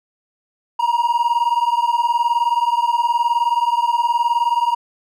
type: beating tone pair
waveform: triangle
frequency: 938 / 957 Hz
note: A#5 / A#5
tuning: +11 / +45 cents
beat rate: 19 Hz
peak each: -16 dBFS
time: 0.79-4.75 s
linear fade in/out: 10 ms
effects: none